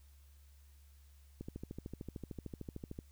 click train, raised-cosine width 3 ms, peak -30 dBFS, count 22, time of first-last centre 1.41-2.989 s, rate 13.3 Hz, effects added 70 Hz sine -58 dBFS peak until 3.11 s + white hiss -71 dBFS RMS until 3.11 s

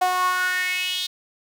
sawtooth tone with high-pass filter sweep, 365.4 Hz, F#4, 22 cents flat, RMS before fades -23 dBFS, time 0.01-1.07 s, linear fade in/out 10 ms, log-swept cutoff 750 to 3800 Hz, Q 5.5, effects none

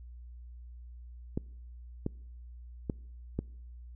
clicks, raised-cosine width 3 ms, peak -18 dBFS, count 4, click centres 1.375 / 2.064 / 2.898 / 3.39 s, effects noise-tail reverb RT60 0.8 s tail -26 dB re dry + added 60 Hz sine -45 dBFS peak until 3.95 s

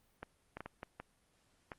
clicks, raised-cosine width 0.5 ms, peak -28 dBFS, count 7, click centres 0.23 / 0.57 / 0.606 / 0.66 / 0.831 / 1 / 1.718 s, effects pink hiss -73 dBFS RMS until 1.78 s + Opus 32 kbps

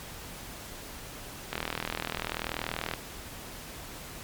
click train, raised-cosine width 0.3 ms, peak -14 dBFS, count 58, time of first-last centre 1.53-2.937 s, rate 40.5 Hz, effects pink hiss -43 dBFS RMS until 4.23 s + MP3 96 kbps

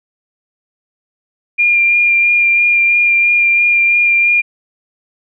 sine tone with vibrato, 2400 Hz, D7, 37 cents sharp, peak -8 dBFS, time 1.58-4.42 s, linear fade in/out 20 ms, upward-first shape sine, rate 3 Hz, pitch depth 14 cents each way, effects none

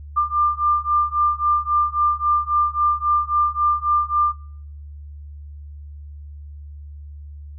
sine beating tone pair, 1192 / 1195.7 Hz, D6 / D6, +25 / +31 cents, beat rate 3.7 Hz, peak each -19 dBFS, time 0.16-4.33 s, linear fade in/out 20 ms, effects noise-tail reverb RT60 0.7 s tail -25 dB re dry + added 73 Hz sine -34 dBFS peak until 7.58 s

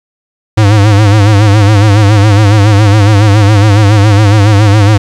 square tone with vibrato, 103.83 Hz, G#2, in tune, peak -3 dBFS, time 0.57-4.98 s, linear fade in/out 10 ms, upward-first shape sine, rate 7.2 Hz, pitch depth 92 cents each way, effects low-pass 7000 Hz 12 dB/octave + 7-bit

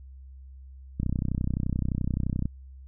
click train, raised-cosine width 5 ms, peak -15 dBFS, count 47, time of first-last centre 1-2.456 s, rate 31.6 Hz, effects added 66 Hz sine -43 dBFS peak until 2.87 s

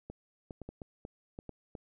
clicks, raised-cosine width 2 ms, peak -29 dBFS, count 9, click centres 0.1 / 0.508 / 0.617 / 0.69 / 0.818 / 1.051 / 1.389 / 1.493 / 1.752 s, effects none

